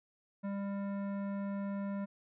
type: tone with hard clipping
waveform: sine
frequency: 199.1 Hz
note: G3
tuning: 27 cents sharp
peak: -37 dBFS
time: 0.43-2.06 s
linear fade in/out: 20 ms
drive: 14 dB
effects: resampled to 8000 Hz